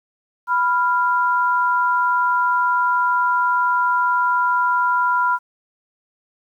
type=tone pair together; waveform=sine; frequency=987.8 / 1390.7 Hz; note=B5 / F6; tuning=0 / -8 cents; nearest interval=tritone; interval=592 cents; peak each=-17 / -19 dBFS; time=0.47-5.39 s; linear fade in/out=50 ms; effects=9-bit